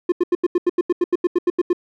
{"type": "tone bursts", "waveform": "triangle", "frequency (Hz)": 353.3, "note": "F4", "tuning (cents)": 20, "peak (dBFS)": -11, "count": 15, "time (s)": [0.09, 1.731], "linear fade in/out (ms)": 5, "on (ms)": 31, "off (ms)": 84, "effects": []}